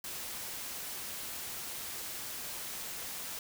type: noise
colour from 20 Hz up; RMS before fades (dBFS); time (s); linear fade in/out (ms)
white; -41; 0.04-3.39; 2
effects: none